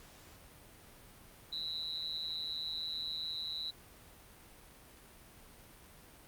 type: tone with amplitude modulation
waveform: sine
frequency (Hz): 3951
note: B7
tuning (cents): 0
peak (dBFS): -32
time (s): 1.52-3.71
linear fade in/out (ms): 10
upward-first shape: sine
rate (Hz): 158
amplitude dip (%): 95
effects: pink hiss -57 dBFS RMS until 6.27 s + Opus 48 kbps